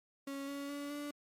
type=tone with pitch steps; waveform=35% pulse; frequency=276.6 / 281.3 / 286 / 290.9 Hz; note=C#4 / C#4 / D4 / D4; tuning=-4 / +26 / -46 / -16 cents; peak=-38 dBFS; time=0.27-1.11 s; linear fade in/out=5 ms; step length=210 ms; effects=MP3 64 kbps